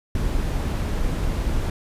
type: noise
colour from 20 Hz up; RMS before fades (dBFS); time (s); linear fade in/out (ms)
brown; -23; 0.15-1.7; 2
effects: resampled to 32000 Hz